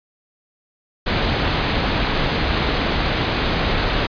pink low-pass noise, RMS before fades -20 dBFS, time 1.06-4.07 s, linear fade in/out 10 ms, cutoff 4500 Hz, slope 48 dB/octave, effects resampled to 11025 Hz

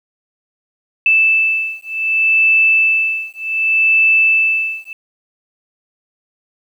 sine beating tone pair, 2637 / 2637.66 Hz, E7 / E7, 0 / 0 cents, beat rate 0.66 Hz, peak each -14 dBFS, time 1.06-4.93 s, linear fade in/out 2 ms, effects 8-bit

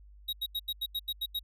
square tone bursts, 3803 Hz, A#7, 34 cents sharp, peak -31 dBFS, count 9, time 0.28-1.394 s, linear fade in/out 10 ms, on 50 ms, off 83 ms, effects added 50 Hz sine -51 dBFS peak until 1.43 s

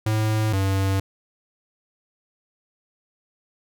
square tone pair in turn, 108.7 / 96.78 Hz, A2 / G2, -21 / -22 cents, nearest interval major second, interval 201 cents, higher first, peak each -20 dBFS, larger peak neither, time 0.06-0.53 / 0.53-1 s, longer neither, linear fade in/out 5 ms, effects none

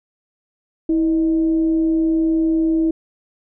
sine tone with frequency modulation, 323.7 Hz, E4, 31 cents flat, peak -14 dBFS, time 0.89-2.91 s, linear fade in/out 5 ms, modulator 293 Hz, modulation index 0.21, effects none

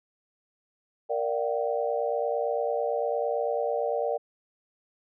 sine chord, G minor seventh, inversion first, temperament equal with one note detuned, 466.2 / 587.3 / 698.5 / 767.4 Hz, Bb4 / D5 / F5 / G5, 0 / 0 / 0 / -37 cents, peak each -29 / -29 / -34 / -33 dBFS, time 1.09-4.18 s, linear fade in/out 20 ms, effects none

